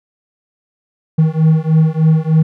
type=beating tone pair; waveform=triangle; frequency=156.9 / 160.2 Hz; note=D#3 / E3; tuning=+15 / -49 cents; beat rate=3.3 Hz; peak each=-10 dBFS; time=1.18-2.43 s; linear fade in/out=10 ms; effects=none